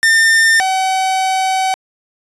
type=tone pair in turn; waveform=45% pulse; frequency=1805 / 758.9 Hz; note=A6 / F#5; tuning=+44 / +44 cents; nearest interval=octave + minor third; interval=1500 cents; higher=first; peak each=-8 / -13 dBFS; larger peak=first; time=0.03-0.6 / 0.6-1.74 s; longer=second; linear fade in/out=0 ms; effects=resampled to 24000 Hz